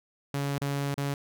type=tone with dropouts; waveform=sawtooth; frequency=140.9 Hz; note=C#3; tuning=29 cents sharp; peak=-24 dBFS; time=0.34-1.14 s; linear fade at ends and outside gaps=2 ms; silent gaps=0.582-0.615 / 0.942-0.977 s; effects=none